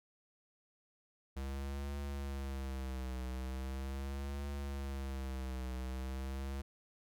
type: tone with vibrato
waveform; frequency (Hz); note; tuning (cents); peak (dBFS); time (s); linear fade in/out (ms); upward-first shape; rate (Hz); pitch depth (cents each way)
square; 67.1; C2; +44; -39; 1.36-6.62; 10; triangle; 0.4; 97
effects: none